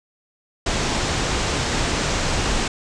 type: low-pass noise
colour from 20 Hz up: pink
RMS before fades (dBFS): -22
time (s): 0.66-2.68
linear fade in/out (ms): 5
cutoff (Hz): 8000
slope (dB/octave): 48
effects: none